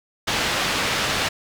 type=low-pass noise; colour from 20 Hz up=white; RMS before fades=-23 dBFS; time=0.27-1.29 s; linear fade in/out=10 ms; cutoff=3600 Hz; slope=12 dB/octave; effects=none